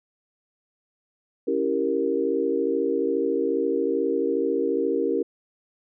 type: chord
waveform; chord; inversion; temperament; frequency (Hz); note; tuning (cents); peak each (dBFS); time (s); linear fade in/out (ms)
sine; C# diminished seventh; none; equal; 277.2 / 329.6 / 392 / 466.2; C#4 / E4 / G4 / Bb4; 0 / 0 / 0 / 0; -28 / -28 / -26 / -25; 1.47-5.23; 10
effects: none